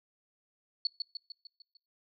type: tone with echo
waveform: sine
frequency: 4413 Hz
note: C#8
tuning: 9 cents flat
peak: -26 dBFS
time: 0.85-0.87 s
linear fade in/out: 2 ms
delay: 150 ms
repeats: 6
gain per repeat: -5 dB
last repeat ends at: 1.77 s
effects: noise-tail reverb RT60 0.4 s tail -26 dB re dry